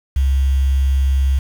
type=tone with quantisation; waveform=sine; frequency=67.3 Hz; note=C2; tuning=49 cents sharp; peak=-12 dBFS; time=0.16-1.39 s; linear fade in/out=5 ms; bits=6; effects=none